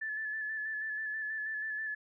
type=tone with vibrato; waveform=sine; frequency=1738 Hz; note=A6; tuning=22 cents flat; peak=-34 dBFS; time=0.01-1.95 s; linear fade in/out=10 ms; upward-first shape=square; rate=6.2 Hz; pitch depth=24 cents each way; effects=none